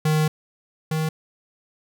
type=tone pair in turn; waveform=square; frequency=154.8 / 157.23 Hz; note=D#3 / D#3; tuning=-9 / +18 cents; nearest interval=unison; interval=27 cents; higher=second; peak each=-18 / -22 dBFS; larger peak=first; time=0.05-0.28 / 0.91-1.09 s; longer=first; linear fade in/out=5 ms; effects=none